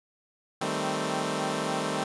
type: chord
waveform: 10% pulse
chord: A half-diminished seventh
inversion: second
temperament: equal with one note detuned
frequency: 155.56 / 195.32 / 220 / 261.6 Hz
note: Eb3 / G3 / A3 / C4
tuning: 0 / -6 / 0 / 0 cents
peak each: -25 dBFS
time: 0.61-2.04 s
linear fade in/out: 5 ms
effects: resampled to 24000 Hz